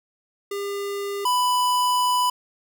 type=tone pair in turn; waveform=square; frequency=401.8 / 993.4 Hz; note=G4 / B5; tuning=+43 / +10 cents; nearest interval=octave + major third; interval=1567 cents; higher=second; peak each=-27 / -19 dBFS; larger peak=second; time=0.51-1.25 / 1.25-2.3 s; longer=second; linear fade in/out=5 ms; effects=none